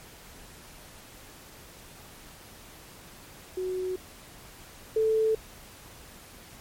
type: tone pair in turn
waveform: sine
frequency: 370 / 440 Hz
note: F#4 / A4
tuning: 0 / 0 cents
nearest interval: minor third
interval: 300 cents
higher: second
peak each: -28 / -21 dBFS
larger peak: second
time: 3.57-3.96 / 4.96-5.35 s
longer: neither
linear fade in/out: 5 ms
effects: pink hiss -49 dBFS RMS until 6.6 s + MP3 64 kbps